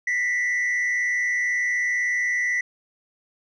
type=tone with frequency modulation; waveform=sine; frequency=1975.5 Hz; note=B6; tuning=in tune; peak=-18 dBFS; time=0.07-2.61 s; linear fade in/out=5 ms; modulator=116 Hz; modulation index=0.58; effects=tanh soft clip ceiling -20 dBFS